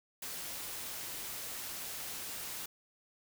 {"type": "noise", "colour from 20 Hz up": "white", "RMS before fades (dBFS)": -42, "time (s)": [0.22, 2.66], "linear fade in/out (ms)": 5, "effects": []}